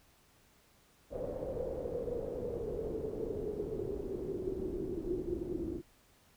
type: noise with low-pass filter sweep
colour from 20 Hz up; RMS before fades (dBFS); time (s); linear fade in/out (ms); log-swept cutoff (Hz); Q
pink; -38; 1.1-5.82; 50; 540 to 330; 9.9
effects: pink hiss -66 dBFS RMS until 6.36 s